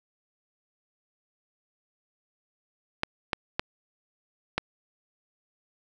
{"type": "clicks", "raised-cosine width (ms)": 0.3, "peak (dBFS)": -9, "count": 4, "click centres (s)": [3.034, 3.332, 3.595, 4.58], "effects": []}